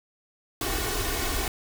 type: noise with comb filter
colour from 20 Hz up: pink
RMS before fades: -28 dBFS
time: 0.61-1.48 s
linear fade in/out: 2 ms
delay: 2.7 ms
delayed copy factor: +0.8
effects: none